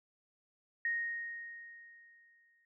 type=tone with exponential decay; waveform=sine; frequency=1864.7 Hz; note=A#6; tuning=in tune; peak=-30 dBFS; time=0.85-2.65 s; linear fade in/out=2 ms; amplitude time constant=390 ms; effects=none